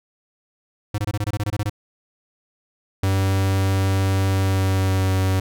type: tone bursts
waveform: square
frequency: 103.83 Hz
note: G#2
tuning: in tune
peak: -21 dBFS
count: 12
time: 0.94-1.697 s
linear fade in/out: 5 ms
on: 42 ms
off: 23 ms
type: tone with pitch glide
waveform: 45% pulse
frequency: 96.4 to 94.74 Hz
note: G2 to F#2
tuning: -28 to +41 cents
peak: -17 dBFS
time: 3.03-5.4 s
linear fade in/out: 5 ms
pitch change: -31 cents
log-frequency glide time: 4.27-5.11 s
effects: none